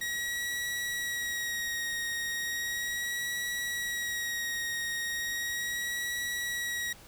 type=tone with vibrato; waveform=sawtooth; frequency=1900 Hz; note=A#6; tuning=33 cents sharp; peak=-28 dBFS; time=0.01-6.93 s; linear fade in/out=5 ms; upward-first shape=sine; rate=0.36 Hz; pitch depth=25 cents each way; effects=pink hiss -53 dBFS RMS until 7.07 s